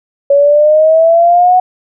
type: exponential sweep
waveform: sine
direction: up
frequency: 559 to 740 Hz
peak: -4 dBFS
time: 0.3-1.6 s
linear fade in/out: 5 ms
effects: none